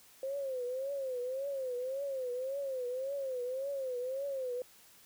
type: tone with vibrato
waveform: sine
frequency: 525 Hz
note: C5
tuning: 6 cents sharp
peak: -34 dBFS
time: 0.23-4.62 s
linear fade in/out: 2 ms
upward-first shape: triangle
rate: 1.8 Hz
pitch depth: 140 cents each way
effects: white hiss -60 dBFS RMS until 5.05 s